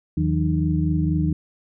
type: tone cluster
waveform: sine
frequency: 80.9 / 158.7 / 182.9 / 304.2 Hz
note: E2 / D#3 / F#3 / D#4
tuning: -32 / +35 / -20 / -39 cents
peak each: -24 / -21 / -27 / -25 dBFS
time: 0.17-1.33 s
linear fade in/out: 5 ms
effects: none